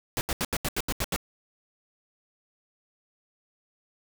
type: noise bursts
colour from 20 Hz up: pink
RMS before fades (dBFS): -28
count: 9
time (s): 0.17-1.162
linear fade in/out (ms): 0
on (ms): 40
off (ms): 79
effects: none